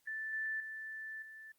sine tone with level steps, 1760 Hz, A6, in tune, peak -38 / -35 / -42 / -49 dBFS, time 0.07-1.52 s, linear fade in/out 5 ms, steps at 0.33 / 0.6 / 1.22 s, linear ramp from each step 2 ms, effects white hiss -75 dBFS RMS until 1.58 s + Opus 48 kbps

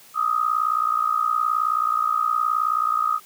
sine tone with amplitude modulation, 1252 Hz, D#6, 10 cents sharp, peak -15 dBFS, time 0.14-3.2 s, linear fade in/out 50 ms, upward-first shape sine, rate 59 Hz, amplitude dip 85%, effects white hiss -49 dBFS RMS until 3.25 s + high-pass 80 Hz 12 dB/octave

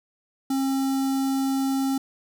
square tone with notch filter, 269.1 Hz, C4, 49 cents sharp, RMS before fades -24 dBFS, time 0.5-1.98 s, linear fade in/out 5 ms, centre 2200 Hz, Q 0.74, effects none

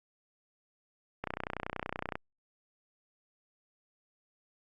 click train, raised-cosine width 0.5 ms, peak -19 dBFS, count 29, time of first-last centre 1.24-2.155 s, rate 30.6 Hz, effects Opus 48 kbps

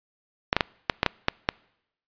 clicks, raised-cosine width 0.3 ms, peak -3 dBFS, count 8, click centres 0.529 / 0.566 / 0.608 / 0.898 / 1.031 / 1.063 / 1.284 / 1.489 s, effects noise-tail reverb RT60 0.8 s tail -26 dB re dry + resampled to 11025 Hz

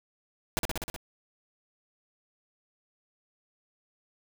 pink noise with echo, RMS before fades -27 dBFS, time 0.57-0.59 s, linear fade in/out 0 ms, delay 62 ms, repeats 6, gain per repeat -2 dB, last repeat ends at 0.962 s, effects none

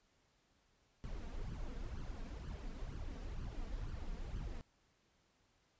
brown noise with flanger, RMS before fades -44 dBFS, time 1.04-4.61 s, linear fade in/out 0 ms, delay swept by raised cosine 0.65 to 4.45 ms, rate 2.1 Hz, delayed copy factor +0.7, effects pink hiss -75 dBFS RMS until 5.79 s + resampled to 16000 Hz

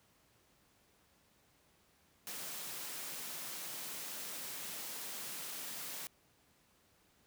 white high-pass noise, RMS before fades -44 dBFS, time 2.27-6.07 s, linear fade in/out 0 ms, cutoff 130 Hz, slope 96 dB/octave, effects pink hiss -70 dBFS RMS until 7.26 s + high-pass 60 Hz 12 dB/octave

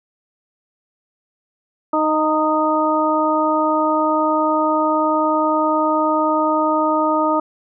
harmonic tone with a mistuned harmonic, 310.2 Hz, D#4, 5 cents flat, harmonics 1 / 2 / 3 / 4, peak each -20 / -20 / -20 / -20 dBFS, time 1.93-7.4 s, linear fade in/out 5 ms, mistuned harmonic 3, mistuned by -18 cents, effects none

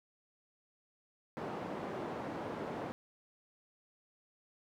white band-pass noise, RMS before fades -41 dBFS, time 1.37-2.92 s, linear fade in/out 0 ms, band 150 to 690 Hz, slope 12 dB/octave, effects none

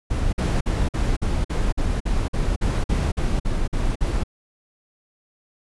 brown noise bursts, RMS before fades -21 dBFS, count 15, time 0.1-4.236 s, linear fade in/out 10 ms, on 230 ms, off 49 ms, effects resampled to 24000 Hz

